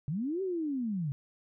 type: linear two-way sweep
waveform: sine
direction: up then down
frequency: 131.2 to 392 to 131.2 Hz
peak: -30 dBFS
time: 0.08-1.12 s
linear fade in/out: 0 ms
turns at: 0.42 s
effects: none